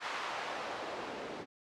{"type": "noise with band-pass filter sweep", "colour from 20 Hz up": "white", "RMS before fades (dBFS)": -40, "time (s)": [0, 1.46], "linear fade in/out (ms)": 50, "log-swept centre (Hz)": [1200, 360], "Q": 1.1, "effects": ["low-pass 5000 Hz 12 dB/octave"]}